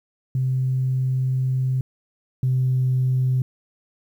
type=tone pair in turn; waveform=sine; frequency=129.9 / 128.7 Hz; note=C3 / C3; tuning=-12 / -28 cents; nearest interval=unison; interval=16 cents; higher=first; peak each=-18 / -16 dBFS; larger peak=second; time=0.35-1.81 / 2.43-3.42 s; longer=first; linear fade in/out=2 ms; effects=tanh soft clip ceiling -13 dBFS + 9-bit